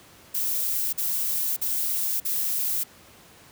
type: noise bursts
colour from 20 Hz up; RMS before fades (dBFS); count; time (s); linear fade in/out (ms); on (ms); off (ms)
violet; -26; 4; 0.34-2.838; 10; 590; 46
effects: pink hiss -51 dBFS RMS until 3.51 s + high-pass 80 Hz 12 dB/octave